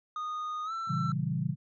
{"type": "tone with pitch glide", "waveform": "triangle", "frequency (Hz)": [1234, 1337.9], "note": ["D#6", "E6"], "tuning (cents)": [-15, 25], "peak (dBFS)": -31, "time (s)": [0.16, 1.12], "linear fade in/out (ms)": 2, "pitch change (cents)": 140, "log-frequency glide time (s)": [0.64, 0.72]}
{"type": "chord", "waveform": "sine", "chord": "A# diminished seventh", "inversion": "none", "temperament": "equal with one note detuned", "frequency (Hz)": [116.54, 138.59, 165.67, 196], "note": ["A#2", "C#3", "E3", "G3"], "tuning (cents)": [0, 0, 9, 0], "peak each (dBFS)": [-37, -32, -32, -37], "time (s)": [0.87, 1.56], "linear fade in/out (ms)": 50}
{"effects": ["resampled to 16000 Hz"]}